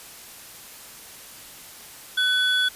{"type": "tone pair together", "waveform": "triangle", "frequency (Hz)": [1500, 3403], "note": ["F#6", "G#7"], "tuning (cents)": [23, 41], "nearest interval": "octave + major second", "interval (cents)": 1418, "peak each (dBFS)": -20, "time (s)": [2.17, 2.69], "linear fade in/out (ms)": 10, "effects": ["white hiss -43 dBFS RMS until 2.75 s", "resampled to 32000 Hz"]}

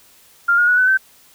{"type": "tone with pitch steps", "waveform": "sine", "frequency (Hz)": [1396.9, 1432, 1468, 1505, 1542.8], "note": ["F6", "F6", "F#6", "F#6", "G6"], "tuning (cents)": [0, 43, -14, 29, -28], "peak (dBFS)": -11, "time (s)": [0.48, 0.975], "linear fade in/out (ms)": 10, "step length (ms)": 99, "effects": ["white hiss -50 dBFS RMS until 1.34 s"]}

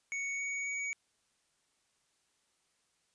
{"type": "tone with pitch steps", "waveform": "square", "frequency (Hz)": [2226, 2240, 2254], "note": ["C#7", "C#7", "C#7"], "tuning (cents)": [7, 18, 28], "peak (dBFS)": -35, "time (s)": [0.12, 0.93], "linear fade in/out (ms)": 0, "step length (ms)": 270, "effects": ["white hiss -75 dBFS RMS until 3.14 s", "resampled to 22050 Hz"]}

